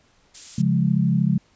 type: noise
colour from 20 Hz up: violet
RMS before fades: -31 dBFS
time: 0.34-0.62 s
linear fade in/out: 10 ms
type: chord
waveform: sine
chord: Db major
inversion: none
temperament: equal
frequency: 138.59 / 174.61 / 207.7 Hz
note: Db3 / F3 / Ab3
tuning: 0 / 0 / 0 cents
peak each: -21 / -20 / -22 dBFS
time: 0.58-1.38 s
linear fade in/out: 5 ms
effects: pink hiss -60 dBFS RMS until 1.55 s + resampled to 16000 Hz